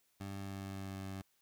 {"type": "tone with pitch glide", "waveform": "20% pulse", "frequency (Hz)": [98.3, 96.22], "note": ["G2", "G2"], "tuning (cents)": [5, -32], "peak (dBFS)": -37, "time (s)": [0.2, 1.22], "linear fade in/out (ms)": 10, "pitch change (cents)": -37, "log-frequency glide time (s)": [0.37, 0.99], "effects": ["white hiss -75 dBFS RMS until 1.41 s"]}